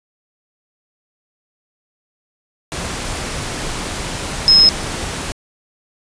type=tone in noise; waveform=sine; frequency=5150 Hz; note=E8; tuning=41 cents flat; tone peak=-6 dBFS; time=4.48-4.69 s; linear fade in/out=0 ms; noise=pink; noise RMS=-24 dBFS; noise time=2.72-5.32 s; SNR=+15 dB; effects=resampled to 22050 Hz